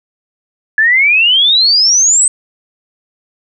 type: exponential sweep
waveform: sine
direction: up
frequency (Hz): 1700 to 8320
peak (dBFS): -6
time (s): 0.78-2.28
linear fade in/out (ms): 2
effects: none